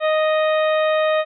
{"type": "harmonic tone", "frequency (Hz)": 622, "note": "D#5", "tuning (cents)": -1, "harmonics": [1, 2, 3, 4, 5, 6], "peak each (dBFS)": [-16, -24, -27, -31, -36, -34], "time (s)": [0, 1.25], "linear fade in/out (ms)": 50, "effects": []}